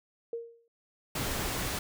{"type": "tone with exponential decay", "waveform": "sine", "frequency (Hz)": 465, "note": "A#4", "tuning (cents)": -4, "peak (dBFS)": -30, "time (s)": [0.33, 0.68], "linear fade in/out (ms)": 2, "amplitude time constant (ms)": 74}
{"type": "noise", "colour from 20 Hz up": "pink", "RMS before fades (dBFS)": -33, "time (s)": [1.15, 1.79], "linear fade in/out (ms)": 5}
{"effects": []}